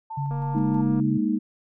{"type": "tone with tremolo", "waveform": "sine", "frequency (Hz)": 890, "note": "A5", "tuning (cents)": 20, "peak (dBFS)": -31, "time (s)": [0.1, 0.82], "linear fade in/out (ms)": 10, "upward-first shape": "square", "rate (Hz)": 3.1, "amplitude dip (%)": 40}
{"type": "tone with pitch glide", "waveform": "sine", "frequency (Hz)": [140.2, 139.23], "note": ["C#3", "C#3"], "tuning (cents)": [20, 8], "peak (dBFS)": -25, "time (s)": [0.17, 1.18], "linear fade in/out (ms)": 10, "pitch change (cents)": -12, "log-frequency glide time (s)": [0.78, 0.9]}
{"type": "click train", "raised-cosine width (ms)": 1, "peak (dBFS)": -27, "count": 163, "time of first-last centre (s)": [0.31, 0.999], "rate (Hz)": 235}
{"type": "chord", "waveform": "sine", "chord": "Ab suspended second", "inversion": "none", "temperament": "equal with one note detuned", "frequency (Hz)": [205.7, 233.1, 311.1], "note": ["Ab3", "Bb3", "Eb4"], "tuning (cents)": [-16, 0, 0], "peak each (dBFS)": -25, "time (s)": [0.54, 1.39], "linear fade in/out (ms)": 20}
{"effects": []}